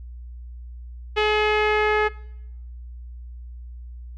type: tone with low-pass filter sweep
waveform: sawtooth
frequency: 424.7 Hz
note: G#4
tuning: 39 cents sharp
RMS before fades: -20 dBFS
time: 1.16-2.09 s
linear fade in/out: 20 ms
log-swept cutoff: 2900 to 1900 Hz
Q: 2.4
effects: noise-tail reverb RT60 0.8 s tail -21 dB re dry + added 60 Hz sine -35 dBFS peak until 4.17 s